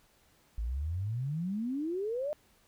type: exponential sweep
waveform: sine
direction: up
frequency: 52.4 to 618 Hz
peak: -31 dBFS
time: 0.58-2.33 s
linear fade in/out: 0 ms
effects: pink hiss -66 dBFS RMS until 2.67 s